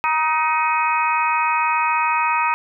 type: harmonic tone with a mistuned harmonic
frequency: 314.5 Hz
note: D#4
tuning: 19 cents sharp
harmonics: 3 / 4 / 5 / 6 / 7 / 8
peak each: -19 / -22 / -31 / -31 / -30 / -23 dBFS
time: 0.04-2.54 s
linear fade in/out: 0 ms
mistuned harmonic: 5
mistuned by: -42 cents
effects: none